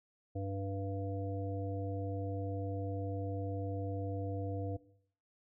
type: harmonic tone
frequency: 98 Hz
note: G2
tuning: in tune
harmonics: 1 / 3 / 5 / 7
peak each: -37 / -42 / -43 / -47 dBFS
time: 0.35-4.77 s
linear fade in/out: 10 ms
effects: noise-tail reverb RT60 0.6 s tail -17 dB re dry